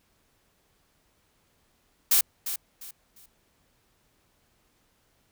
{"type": "noise with echo", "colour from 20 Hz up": "blue", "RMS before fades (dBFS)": -20, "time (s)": [2.11, 2.21], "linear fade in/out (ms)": 5, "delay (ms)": 350, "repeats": 3, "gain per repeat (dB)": -11, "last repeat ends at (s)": 3.26, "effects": ["pink hiss -68 dBFS RMS until 5.31 s"]}